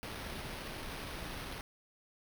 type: noise with sample-and-hold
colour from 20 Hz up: pink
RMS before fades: -43 dBFS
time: 0.03-1.61 s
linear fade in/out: 0 ms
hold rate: 7350 Hz
effects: none